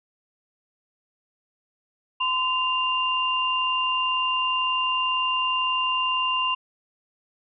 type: tone pair together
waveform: sine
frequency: 1027 / 2791 Hz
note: C6 / F7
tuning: -33 / -2 cents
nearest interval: octave + perfect fourth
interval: 1731 cents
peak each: -24 dBFS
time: 2.2-6.55 s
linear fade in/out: 10 ms
effects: none